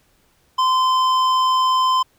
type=tone with hard clipping; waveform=triangle; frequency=1031 Hz; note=C6; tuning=26 cents flat; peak=-16 dBFS; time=0.58-2.03 s; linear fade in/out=10 ms; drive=14 dB; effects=pink hiss -60 dBFS RMS until 2.18 s